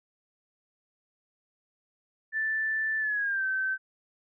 sine tone with pitch glide, 1762 to 1542.8 Hz, A6 to G6, +2 to -28 cents, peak -26 dBFS, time 2.32-3.78 s, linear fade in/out 50 ms, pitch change -230 cents, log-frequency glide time 2.99-3.45 s, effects none

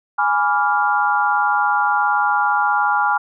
sine chord, G# diminished seventh, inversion none, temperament equal with one note detuned, 830.6 / 987.8 / 1161.8 / 1396.9 Hz, G#5 / B5 / D6 / F6, 0 / 0 / -19 / 0 cents, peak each -18 / -22 / -23 / -19 dBFS, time 0.18-3.18 s, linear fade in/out 10 ms, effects none

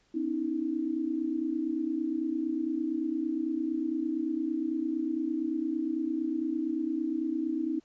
sine tone cluster, 256.4 / 291.6 / 320.4 Hz, C4 / D4 / E4, -35 / -12 / -49 cents, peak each -35 / -34 / -30 dBFS, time 0.14-7.8 s, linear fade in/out 10 ms, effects pink hiss -68 dBFS RMS until 7.84 s + resampled to 16000 Hz

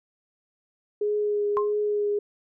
sine tone with vibrato, 415.3 Hz, G#4, in tune, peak -22 dBFS, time 1.01-2.19 s, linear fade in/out 5 ms, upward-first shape triangle, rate 1.6 Hz, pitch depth 17 cents each way
sine tone with exponential decay, 1057 Hz, C6, 17 cents sharp, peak -20 dBFS, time 1.57-1.73 s, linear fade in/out 0 ms, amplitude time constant 34 ms
effects none

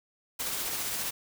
white noise with tremolo, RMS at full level -32 dBFS, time 0.39-1.11 s, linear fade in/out 10 ms, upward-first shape sine, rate 15 Hz, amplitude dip 25%, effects none

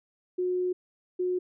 sine tone pair in turn, 363.1 / 363.1 Hz, F#4 / F#4, -33 / -33 cents, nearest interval unison, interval 0 cents, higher neither, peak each -25 dBFS, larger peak neither, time 0.38-0.73 / 1.19-1.39 s, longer first, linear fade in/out 10 ms, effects none

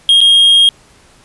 triangle tone with dropouts, 3245 Hz, G#7, 41 cents flat, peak -3 dBFS, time 0.09-0.69 s, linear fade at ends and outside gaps 1 ms, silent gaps 0.206-0.213 s, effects pink hiss -46 dBFS RMS until 1.24 s + resampled to 24000 Hz

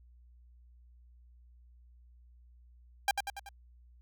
sawtooth tone with echo, 797 Hz, G5, 28 cents sharp, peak -21 dBFS, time 3.08-3.11 s, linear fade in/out 2 ms, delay 95 ms, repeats 4, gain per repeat -5 dB, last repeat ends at 3.49 s, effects added 60 Hz sine -56 dBFS peak until 4.01 s

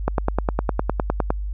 click train, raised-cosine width 1 ms, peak -5 dBFS, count 13, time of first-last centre 0.08-1.304 s, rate 9.8 Hz, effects added 50 Hz sine -24 dBFS peak until 1.53 s

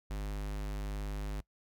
square tone, 50.7 Hz, G#1, 41 cents flat, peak -36 dBFS, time 0.1-1.41 s, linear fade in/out 10 ms, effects noise-tail reverb RT60 0.1 s tail -22 dB re dry

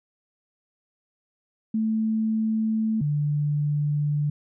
sine tone pair in turn, 220 / 147.24 Hz, A3 / D3, 0 / +5 cents, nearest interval perfect fifth, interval 695 cents, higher first, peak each -21 dBFS, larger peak neither, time 1.74-3.01 / 3.01-4.3 s, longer second, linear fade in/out 5 ms, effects none

